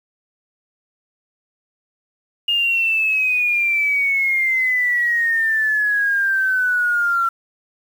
sine exponential sweep, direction down, 2843 to 1356 Hz, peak -15 dBFS, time 2.48-7.29 s, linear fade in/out 5 ms, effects 7-bit

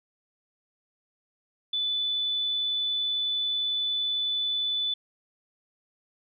sine tone, 3489 Hz, A7, 15 cents flat, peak -25 dBFS, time 1.73-4.94 s, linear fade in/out 5 ms, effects none

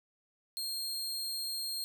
sawtooth tone, 4221 Hz, C8, 14 cents sharp, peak -32 dBFS, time 0.57-1.84 s, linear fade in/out 0 ms, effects none

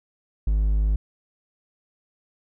triangle tone, 51.91 Hz, G#1, in tune, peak -16 dBFS, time 0.47-0.96 s, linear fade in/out 5 ms, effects none

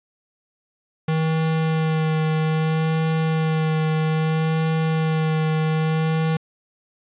square tone with vibrato, 158.6 Hz, D#3, 33 cents sharp, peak -19 dBFS, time 1.08-6.37 s, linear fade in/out 5 ms, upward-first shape sine, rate 0.62 Hz, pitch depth 15 cents each way, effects resampled to 8000 Hz + 8-bit

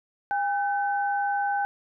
sine tone pair together, 807.8 / 1525 Hz, G#5 / G6, -48 / -48 cents, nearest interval major seventh, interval 1100 cents, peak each -24 / -30 dBFS, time 0.31-1.65 s, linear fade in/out 0 ms, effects none

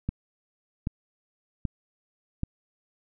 click train, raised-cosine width 5 ms, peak -15 dBFS, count 4, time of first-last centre 0.09-2.434 s, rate 1.28 Hz, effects none

